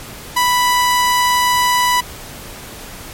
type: tone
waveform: sawtooth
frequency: 987.8 Hz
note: B5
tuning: in tune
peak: -8 dBFS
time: 0.36-2.01 s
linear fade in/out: 10 ms
effects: pink hiss -33 dBFS RMS until 3.13 s + MP3 64 kbps